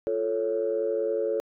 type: chord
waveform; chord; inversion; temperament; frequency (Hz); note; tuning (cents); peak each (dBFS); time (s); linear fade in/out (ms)
sine; F augmented; none; equal; 349.2 / 440 / 554.4; F4 / A4 / C#5; 0 / 0 / 0; -32 / -26 / -28; 0.07-1.4; 0
effects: tanh soft clip ceiling -16 dBFS